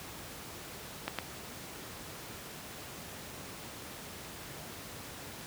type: clicks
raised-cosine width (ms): 0.3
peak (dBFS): -16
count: 2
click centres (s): 1.08 / 1.187
effects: pink hiss -45 dBFS RMS until 5.46 s + high-pass 80 Hz 12 dB/octave